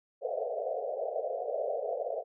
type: band-pass noise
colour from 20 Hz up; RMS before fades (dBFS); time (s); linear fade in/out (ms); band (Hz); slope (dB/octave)
white; -34; 0.21-2.24; 50; 440 to 710; 96
effects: none